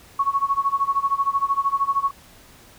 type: tone with tremolo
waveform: sine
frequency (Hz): 1108.7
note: C#6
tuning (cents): 0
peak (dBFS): -15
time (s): 0.19-2.11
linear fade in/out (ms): 5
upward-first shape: sine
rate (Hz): 13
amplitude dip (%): 90
effects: pink hiss -49 dBFS RMS until 2.78 s